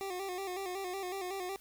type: tone with vibrato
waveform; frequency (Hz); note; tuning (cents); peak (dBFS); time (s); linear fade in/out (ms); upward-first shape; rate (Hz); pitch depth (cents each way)
25% pulse; 376.1; F#4; +28; -33; 0.01-1.56; 0; square; 5.4; 68
effects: added 50 Hz sine -67 dBFS peak until 1.6 s + white hiss -60 dBFS RMS until 1.6 s